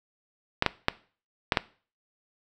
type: clicks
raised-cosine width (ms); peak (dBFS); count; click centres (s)
0.3; -4; 5; 0.624 / 0.663 / 0.884 / 1.522 / 1.572
effects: noise-tail reverb RT60 0.4 s tail -19 dB re dry